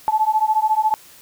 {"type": "beating tone pair", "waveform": "sine", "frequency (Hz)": [860, 874], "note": ["A5", "A5"], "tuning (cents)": [-40, -12], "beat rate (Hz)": 14, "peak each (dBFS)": -18, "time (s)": [0.08, 0.94], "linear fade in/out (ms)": 0, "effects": ["white hiss -46 dBFS RMS until 1.21 s"]}